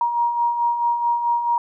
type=beating tone pair; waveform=sine; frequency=943 / 947.6 Hz; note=A#5 / A#5; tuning=+20 / +28 cents; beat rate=4.6 Hz; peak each=-27 / -18 dBFS; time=0.01-1.58 s; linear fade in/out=2 ms; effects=none